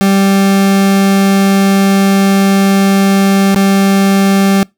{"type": "tone with dropouts", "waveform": "40% pulse", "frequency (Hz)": 195.8, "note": "G3", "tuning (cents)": -2, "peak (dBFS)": -6, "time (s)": [0.01, 4.63], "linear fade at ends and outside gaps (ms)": 0, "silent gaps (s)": [3.546, 3.56], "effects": ["noise-tail reverb RT60 0.2 s tail -25 dB re dry"]}